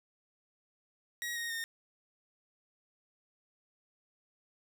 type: tone with pitch steps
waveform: sawtooth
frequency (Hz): 1900 / 1866.3 / 1833.2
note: A#6 / A#6 / A#6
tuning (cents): +33 / +2 / -29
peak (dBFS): -32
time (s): 1.22-1.64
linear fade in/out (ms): 0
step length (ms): 140
effects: none